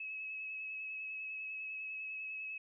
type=tone with vibrato; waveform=sine; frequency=2577 Hz; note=E7; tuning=40 cents flat; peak=-40 dBFS; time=0-2.58 s; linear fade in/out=5 ms; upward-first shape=sine; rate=10 Hz; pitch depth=17 cents each way; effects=none